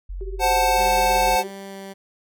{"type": "tone", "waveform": "sine", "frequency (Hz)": 45.31, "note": "F#1", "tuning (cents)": -36, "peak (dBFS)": -28, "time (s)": [0.09, 1.36], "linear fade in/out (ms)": 10}
{"type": "tone with tremolo", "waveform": "sine", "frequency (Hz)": 385.1, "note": "G4", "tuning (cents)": -31, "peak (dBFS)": -29, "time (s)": [0.21, 1.5], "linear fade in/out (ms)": 0, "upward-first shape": "sine", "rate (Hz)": 17, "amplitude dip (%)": 90}
{"type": "chord", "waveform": "square", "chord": "F# diminished", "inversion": "second", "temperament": "equal", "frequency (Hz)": [523.3, 740, 880], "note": ["C5", "F#5", "A5"], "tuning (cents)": [0, 0, 0], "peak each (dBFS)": [-24, -21, -21], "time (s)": [0.39, 1.44], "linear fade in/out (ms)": 50}
{"type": "tone with pitch glide", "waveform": "15% pulse", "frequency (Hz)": [196, 194.87], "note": ["G3", "G3"], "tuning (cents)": [0, -10], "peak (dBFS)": -28, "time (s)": [0.77, 1.94], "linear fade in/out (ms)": 20, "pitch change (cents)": -10, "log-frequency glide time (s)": [1.68, 1.75]}
{"effects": []}